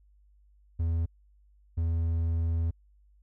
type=tone pair in turn; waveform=triangle; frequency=82.7 / 82.7 Hz; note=E2 / E2; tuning=+6 / +6 cents; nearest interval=unison; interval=0 cents; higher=neither; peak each=-23 dBFS; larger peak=neither; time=0.79-1.06 / 1.77-2.71 s; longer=second; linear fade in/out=10 ms; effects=added 50 Hz sine -58 dBFS peak until 3.22 s